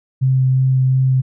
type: tone with vibrato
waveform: sine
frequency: 130.81 Hz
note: C3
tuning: in tune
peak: -11 dBFS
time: 0.21-1.22 s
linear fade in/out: 20 ms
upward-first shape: sine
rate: 2.8 Hz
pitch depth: 9 cents each way
effects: none